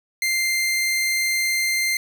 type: tone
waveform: sawtooth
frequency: 2093 Hz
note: C7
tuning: in tune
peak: -16 dBFS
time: 0.22-1.97 s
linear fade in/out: 2 ms
effects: none